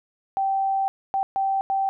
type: tone bursts at uneven times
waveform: sine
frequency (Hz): 778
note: G5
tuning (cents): -13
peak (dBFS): -20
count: 4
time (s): 0.37-0.88 / 1.14-1.23 / 1.36-1.61 / 1.7-1.89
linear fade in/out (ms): 0
effects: none